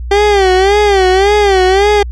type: tone with vibrato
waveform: 30% pulse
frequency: 392.9 Hz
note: G4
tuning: 4 cents sharp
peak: -4 dBFS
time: 0.11-2.03 s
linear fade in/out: 5 ms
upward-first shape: sine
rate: 1.8 Hz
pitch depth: 110 cents each way
effects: added 60 Hz sine -19 dBFS peak until 2.11 s + low-pass 5000 Hz 12 dB/octave